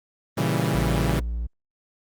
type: chord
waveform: sawtooth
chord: A# diminished seventh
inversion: none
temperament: equal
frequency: 116.54 / 138.59 / 164.81 / 196 Hz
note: A#2 / C#3 / E3 / G3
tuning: 0 / 0 / 0 / 0 cents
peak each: -23 / -22 / -22 / -25 dBFS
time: 0.37-1.2 s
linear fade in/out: 10 ms
type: tone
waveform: triangle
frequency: 57.8 Hz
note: A#1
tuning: 14 cents flat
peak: -23 dBFS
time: 0.74-1.47 s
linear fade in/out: 10 ms
effects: Opus 32 kbps